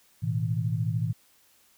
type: chord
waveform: sine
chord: A suspended second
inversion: none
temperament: equal with one note detuned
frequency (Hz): 110 / 123.47 / 160.86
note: A2 / B2 / E3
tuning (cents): 0 / 0 / -42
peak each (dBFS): -28 / -30 / -30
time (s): 0.22-1.13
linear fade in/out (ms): 20
effects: white hiss -62 dBFS RMS until 1.77 s

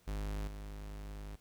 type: tone with level steps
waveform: 45% pulse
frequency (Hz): 51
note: G#1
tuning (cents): -31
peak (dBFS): -36 / -43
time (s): 0.07-1.36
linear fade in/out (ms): 10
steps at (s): 0.47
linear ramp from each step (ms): 10
effects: pink hiss -68 dBFS RMS until 1.4 s

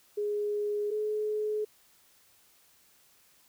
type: tone pair in turn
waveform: sine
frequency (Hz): 415.3 / 425.5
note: G#4 / G#4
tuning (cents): 0 / +42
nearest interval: unison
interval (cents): 42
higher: second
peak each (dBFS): -28 / -28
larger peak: neither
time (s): 0.17-0.91 / 0.91-1.65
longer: neither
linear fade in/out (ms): 10
effects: white hiss -63 dBFS RMS until 3.48 s

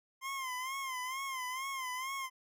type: tone with vibrato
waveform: 25% pulse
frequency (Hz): 1046.5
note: C6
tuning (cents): 0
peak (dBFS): -33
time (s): 0.21-2.3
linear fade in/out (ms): 50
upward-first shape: sine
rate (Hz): 2.2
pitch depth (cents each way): 80
effects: none

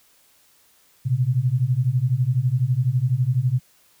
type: beating tone pair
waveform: sine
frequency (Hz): 120 / 132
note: B2 / C3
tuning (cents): -49 / +16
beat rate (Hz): 12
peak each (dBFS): -21 / -20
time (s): 1.05-3.6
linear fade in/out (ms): 20
effects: white hiss -58 dBFS RMS until 4 s

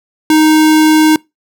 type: tone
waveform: square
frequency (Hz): 311.1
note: D#4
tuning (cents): 0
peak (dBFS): -6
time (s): 0.3-1.16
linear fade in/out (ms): 2
effects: noise-tail reverb RT60 0.2 s tail -24 dB re dry

